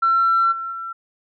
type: tone with level steps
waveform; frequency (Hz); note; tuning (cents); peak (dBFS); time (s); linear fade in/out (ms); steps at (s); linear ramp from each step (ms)
sine; 1351; E6; +42; -13 / -25 / -27; 0.02-0.93; 10; 0.51 / 0.71; 20
effects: tanh soft clip ceiling -9 dBFS